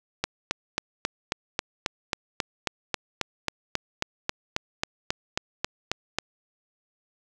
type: click train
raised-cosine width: 0.2 ms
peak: -7 dBFS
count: 23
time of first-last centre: 0.24-6.186 s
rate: 3.7 Hz
effects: none